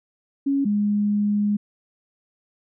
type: tone pair in turn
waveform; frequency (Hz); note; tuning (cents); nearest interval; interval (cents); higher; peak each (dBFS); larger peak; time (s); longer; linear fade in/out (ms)
sine; 277.2 / 206.6; C#4 / G#3; 0 / -9; perfect fourth; 509; first; -18; neither; 0.46-0.65 / 0.65-1.57; second; 10
effects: none